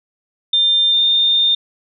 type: tone with pitch glide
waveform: sine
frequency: 3600 to 3625 Hz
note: A7 to A#7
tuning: +39 to -49 cents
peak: -11 dBFS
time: 0.53-1.55 s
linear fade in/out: 5 ms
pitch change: +12 cents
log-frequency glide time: 0.89-1.05 s
effects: none